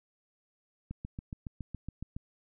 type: click train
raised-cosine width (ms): 5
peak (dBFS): -26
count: 10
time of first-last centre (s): 0.91-2.165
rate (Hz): 7.17
effects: none